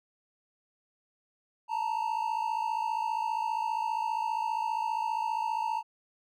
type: tone pair together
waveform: triangle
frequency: 880 / 935 Hz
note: A5 / A#5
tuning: 0 / +5 cents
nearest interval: minor second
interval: 105 cents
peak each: -29 / -30 dBFS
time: 1.68-5.83 s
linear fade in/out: 50 ms
effects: none